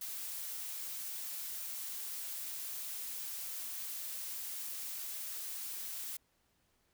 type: noise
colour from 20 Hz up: blue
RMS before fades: -42 dBFS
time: 0.01-6.17 s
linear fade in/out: 5 ms
effects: pink hiss -75 dBFS RMS until 6.93 s